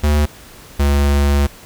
square tone pair in turn, 74.3 / 71.03 Hz, D2 / C#2, +21 / +43 cents, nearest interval minor second, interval 78 cents, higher first, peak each -12 / -12 dBFS, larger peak neither, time 0.03-0.26 / 0.79-1.47 s, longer second, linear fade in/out 10 ms, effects pink hiss -40 dBFS RMS until 1.65 s

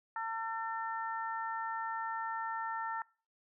harmonic tone, 450 Hz, A4, 39 cents sharp, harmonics 2 / 3 / 4, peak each -37 / -40 / -43 dBFS, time 0.16-3.02 s, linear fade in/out 2 ms, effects noise-tail reverb RT60 0.4 s tail -24 dB re dry

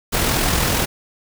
pink noise with amplitude modulation, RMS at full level -17 dBFS, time 0.12-0.86 s, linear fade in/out 20 ms, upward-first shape sine, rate 41.6 Hz, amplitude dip 35%, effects none

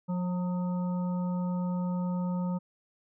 harmonic tone with a mistuned harmonic, 179.1 Hz, F3, 44 cents sharp, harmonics 1 / 3 / 5 / 7, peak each -28 / -41 / -42 / -48 dBFS, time 0.08-2.59 s, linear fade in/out 20 ms, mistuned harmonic 5, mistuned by +35 cents, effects none

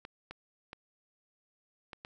clicks, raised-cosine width 0.3 ms, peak -27 dBFS, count 5, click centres 0.051 / 0.31 / 0.731 / 1.932 / 2.049 s, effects none

